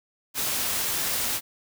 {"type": "noise", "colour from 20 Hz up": "white", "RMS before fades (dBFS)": -27, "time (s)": [0.34, 1.41], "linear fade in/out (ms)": 50, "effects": []}